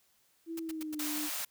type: tone with pitch glide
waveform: sine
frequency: 329.6 to 300.5 Hz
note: E4 to D4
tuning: 0 to +40 cents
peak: -36 dBFS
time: 0.46-1.3 s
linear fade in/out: 50 ms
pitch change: -160 cents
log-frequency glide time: 0.59-1 s
type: noise bursts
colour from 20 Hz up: white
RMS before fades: -44 dBFS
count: 8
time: 0.57-1.421 s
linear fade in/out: 5 ms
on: 25 ms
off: 93 ms
type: high-pass noise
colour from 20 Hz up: white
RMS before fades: -37 dBFS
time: 0.99-1.45 s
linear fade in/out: 5 ms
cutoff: 570 Hz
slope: 48 dB/octave
effects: white hiss -70 dBFS RMS until 1.5 s